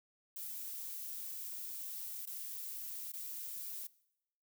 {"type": "noise with dropouts", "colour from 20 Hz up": "violet", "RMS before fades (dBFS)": -44, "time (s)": [0.36, 3.87], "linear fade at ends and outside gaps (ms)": 5, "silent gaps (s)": [[2.256, 2.271], [3.12, 3.135]], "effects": ["noise-tail reverb RT60 0.8 s tail -21 dB re dry"]}